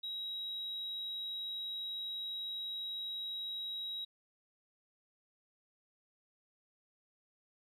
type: tone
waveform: sine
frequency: 3838 Hz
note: A#7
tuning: 50 cents sharp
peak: -37 dBFS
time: 0.03-4.05 s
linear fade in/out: 10 ms
effects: tanh soft clip ceiling -34 dBFS + 13-bit